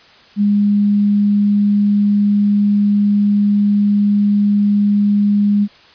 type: tone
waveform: sine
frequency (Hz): 204.7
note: G#3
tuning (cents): -25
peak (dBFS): -10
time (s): 0.36-5.68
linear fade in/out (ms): 50
effects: white hiss -45 dBFS RMS until 5.94 s + resampled to 11025 Hz